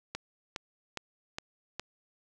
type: click train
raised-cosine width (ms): 0.2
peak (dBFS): -18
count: 5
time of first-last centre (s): 0.15-1.796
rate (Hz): 2.43
effects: none